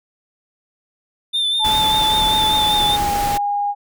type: tone with vibrato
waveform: triangle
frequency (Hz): 3564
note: A7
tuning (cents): +22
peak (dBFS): -15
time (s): 1.33-2.97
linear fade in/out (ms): 20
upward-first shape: triangle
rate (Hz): 5.1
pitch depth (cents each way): 42
type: tone with pitch glide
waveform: sine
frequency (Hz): 864 to 815.5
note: A5 to G#5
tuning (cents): -32 to -32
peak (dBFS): -17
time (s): 1.59-3.75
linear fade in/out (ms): 50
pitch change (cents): -100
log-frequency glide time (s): 2.47-3.11
type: noise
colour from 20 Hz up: pink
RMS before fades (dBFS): -25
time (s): 1.64-3.38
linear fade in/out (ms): 10
effects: none